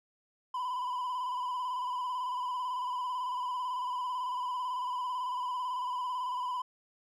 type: tone with vibrato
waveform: triangle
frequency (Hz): 1000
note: B5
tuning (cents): +21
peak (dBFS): -30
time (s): 0.54-6.62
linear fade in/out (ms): 5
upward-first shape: square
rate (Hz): 18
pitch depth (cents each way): 36
effects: none